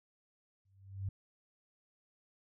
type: tone with exponential growth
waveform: sine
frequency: 97.1 Hz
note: G2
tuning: 16 cents flat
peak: -32 dBFS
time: 0.65-1.09 s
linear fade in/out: 5 ms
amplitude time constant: 95 ms
effects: none